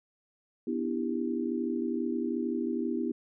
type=chord; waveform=sine; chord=E minor seventh; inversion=second; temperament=just; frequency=247.2 / 296.7 / 329.6 / 395.6 Hz; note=B3 / D4 / E4 / G4; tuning=+2 / +18 / 0 / +16 cents; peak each=-32 / -37 / -33 / -36 dBFS; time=0.67-3.12 s; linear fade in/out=5 ms; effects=none